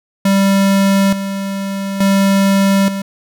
square tone with tremolo, 196 Hz, G3, in tune, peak -10 dBFS, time 0.25-3.02 s, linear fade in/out 5 ms, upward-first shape square, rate 0.57 Hz, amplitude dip 65%, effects none

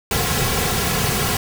pink noise with comb filter, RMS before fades -20 dBFS, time 0.11-1.37 s, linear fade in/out 2 ms, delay 3.3 ms, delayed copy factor -0.65, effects none

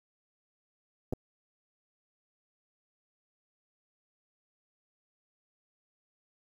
clicks, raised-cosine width 2 ms, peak -20 dBFS, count 2, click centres 1.126 / 1.134 s, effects 9-bit

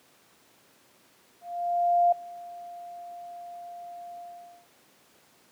sine tone with ADSR envelope, 698.5 Hz, F5, in tune, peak -17 dBFS, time 1.41-4.68 s, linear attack 710 ms, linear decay 6 ms, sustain -22 dB, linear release 480 ms, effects pink hiss -60 dBFS RMS until 5.51 s + high-pass 200 Hz 12 dB/octave

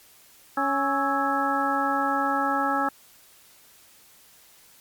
harmonic tone with a mistuned harmonic, 277.2 Hz, C#4, in tune, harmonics 1 / 2 / 3 / 4 / 5 / 6, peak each -29 / -32 / -26 / -32 / -26 / -31 dBFS, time 0.57-2.89 s, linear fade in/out 5 ms, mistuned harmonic 5, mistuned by -89 cents, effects white hiss -54 dBFS RMS until 4.8 s + MP3 96 kbps

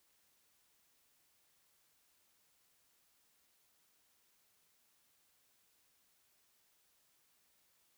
silence, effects white hiss -74 dBFS RMS until 7.97 s

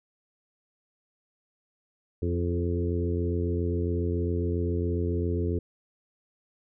harmonic tone with a mistuned harmonic, 87.31 Hz, F2, in tune, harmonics 1 / 2 / 3 / 4 / 5 / 6, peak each -27 / -35 / -34 / -33 / -33 / -46 dBFS, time 2.22-5.59 s, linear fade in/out 5 ms, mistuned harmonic 5, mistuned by -17 cents, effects none

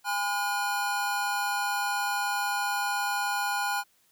square tone cluster, 813 / 1012 / 1436 Hz, G#5 / B5 / F6, -37 / +42 / +48 cents, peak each -31 / -35 / -31 dBFS, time 0.04-3.84 s, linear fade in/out 50 ms, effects white hiss -66 dBFS RMS until 4.11 s

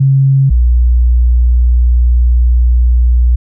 sine tone pair in turn, 135.7 / 60.31 Hz, C#3 / B1, -36 / -40 cents, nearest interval octave + major second, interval 1404 cents, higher first, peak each -5 dBFS, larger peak neither, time 0-0.5 / 0.5-3.36 s, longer second, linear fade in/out 10 ms, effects none

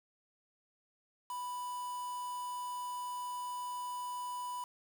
triangle tone with quantisation, 987.8 Hz, B5, in tune, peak -36 dBFS, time 1.3-4.64 s, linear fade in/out 2 ms, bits 8, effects none

